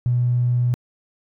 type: tone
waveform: triangle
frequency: 122.4 Hz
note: B2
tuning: 15 cents flat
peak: -12 dBFS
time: 0.06-0.74 s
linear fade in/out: 0 ms
effects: tanh soft clip ceiling -14 dBFS

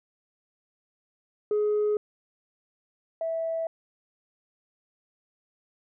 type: tone pair in turn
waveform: sine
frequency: 420 / 655.3 Hz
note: G#4 / E5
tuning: +19 / -10 cents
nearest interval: minor sixth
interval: 771 cents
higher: second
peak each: -20 / -26 dBFS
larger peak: first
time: 1.51-1.97 / 3.21-3.67 s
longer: neither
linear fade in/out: 2 ms
effects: tanh soft clip ceiling -20 dBFS

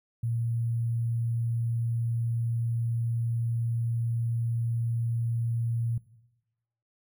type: tone with sample-and-hold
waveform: sine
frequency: 116.4 Hz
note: A#2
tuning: 2 cents flat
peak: -26 dBFS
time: 0.23-5.98 s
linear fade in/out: 5 ms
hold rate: 11025 Hz
effects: noise-tail reverb RT60 1.0 s tail -19 dB re dry

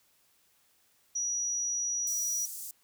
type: tone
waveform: sine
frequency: 5820 Hz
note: F#8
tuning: 29 cents flat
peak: -29 dBFS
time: 1.15-2.46 s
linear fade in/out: 10 ms
type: high-pass noise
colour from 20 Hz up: pink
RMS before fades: -41 dBFS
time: 2.07-2.71 s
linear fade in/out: 2 ms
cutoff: 6700 Hz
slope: 24 dB/octave
effects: white hiss -68 dBFS RMS until 2.83 s

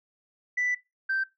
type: tone pair in turn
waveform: sine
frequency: 1981 / 1560.9 Hz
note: B6 / G6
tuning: +5 / -8 cents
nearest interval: major third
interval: 413 cents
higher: first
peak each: -23 dBFS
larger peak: neither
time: 0.57-0.75 / 1.09-1.24 s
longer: first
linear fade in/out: 10 ms
effects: noise-tail reverb RT60 0.2 s tail -17 dB re dry + tanh soft clip ceiling -21 dBFS

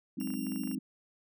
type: chord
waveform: sine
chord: Ab dominant seventh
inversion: third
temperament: equal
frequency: 185 / 207.7 / 261.6 / 311.1 Hz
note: Gb3 / Ab3 / C4 / Eb4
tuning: 0 / 0 / 0 / 0 cents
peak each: -41 / -38 / -36 / -40 dBFS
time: 0.17-0.79 s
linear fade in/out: 10 ms
type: tone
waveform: 5% pulse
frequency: 2779 Hz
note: F7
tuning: 9 cents flat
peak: -35 dBFS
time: 0.2-0.75 s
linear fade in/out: 2 ms
type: clicks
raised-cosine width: 0.5 ms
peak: -36 dBFS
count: 10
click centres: 0.213 / 0.274 / 0.304 / 0.339 / 0.468 / 0.52 / 0.56 / 0.636 / 0.675 / 0.714 s
effects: none

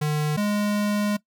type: tone pair in turn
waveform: square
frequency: 150.8 / 207.1 Hz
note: D3 / G#3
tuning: +46 / -5 cents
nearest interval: perfect fourth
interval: 549 cents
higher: second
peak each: -22 dBFS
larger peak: neither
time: 0.01-0.37 / 0.37-1.17 s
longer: second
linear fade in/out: 10 ms
effects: noise-tail reverb RT60 0.1 s tail -19 dB re dry

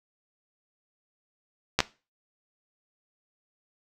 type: clicks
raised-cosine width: 0.2 ms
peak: -3 dBFS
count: 2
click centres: 1.79 / 1.804 s
effects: noise-tail reverb RT60 0.3 s tail -18 dB re dry

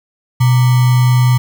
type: tone with sample-and-hold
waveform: sine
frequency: 124.8 Hz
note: B2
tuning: 19 cents sharp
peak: -7 dBFS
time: 0.4-1.38 s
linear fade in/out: 10 ms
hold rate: 1050 Hz
effects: none

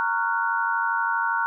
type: chord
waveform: sine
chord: Gb major seventh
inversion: first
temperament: just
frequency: 925 / 1110 / 1387.5 / 1480 Hz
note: Bb5 / Db6 / F6 / Gb6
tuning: -14 / +2 / -12 / 0 cents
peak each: -25 / -30 / -28 / -26 dBFS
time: 0-1.46 s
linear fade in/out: 0 ms
effects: none

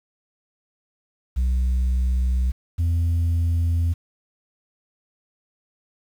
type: tone pair in turn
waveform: sine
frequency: 63.1 / 84.42 Hz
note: B1 / E2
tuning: +38 / +42 cents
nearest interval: perfect fourth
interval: 504 cents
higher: second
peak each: -15 dBFS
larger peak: neither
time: 1.36-2.52 / 2.78-3.94 s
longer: neither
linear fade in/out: 20 ms
effects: tanh soft clip ceiling -17 dBFS + 8-bit

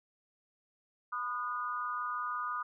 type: tone with amplitude modulation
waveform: sine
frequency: 1225 Hz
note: D#6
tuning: 27 cents flat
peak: -29 dBFS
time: 1.12-2.63 s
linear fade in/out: 10 ms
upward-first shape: sine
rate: 226 Hz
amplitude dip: 95%
effects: none

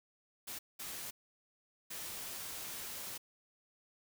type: noise bursts at uneven times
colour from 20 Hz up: white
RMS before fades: -44 dBFS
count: 3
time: 0.47-0.59 / 0.79-1.11 / 1.9-3.18 s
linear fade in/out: 10 ms
effects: none

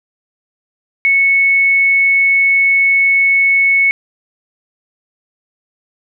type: tone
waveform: sine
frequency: 2207 Hz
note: C#7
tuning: 8 cents flat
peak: -8 dBFS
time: 1.05-3.91 s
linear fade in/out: 0 ms
effects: none

